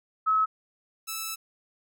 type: tone pair in turn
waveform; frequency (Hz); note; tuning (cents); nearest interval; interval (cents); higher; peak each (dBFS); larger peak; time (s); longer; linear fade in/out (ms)
sine / 5% pulse; 1289 / 1313; E6 / E6; -39 / -7; unison; 32; second; -20; neither; 0.26-0.46 / 1.07-1.36; second; 20
effects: none